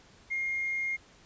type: tone with tanh clipping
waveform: triangle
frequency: 2131 Hz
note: C7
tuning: 31 cents sharp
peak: -29 dBFS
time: 0.3-0.97 s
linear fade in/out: 20 ms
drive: 4 dB
effects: pink hiss -58 dBFS RMS until 1.25 s + resampled to 16000 Hz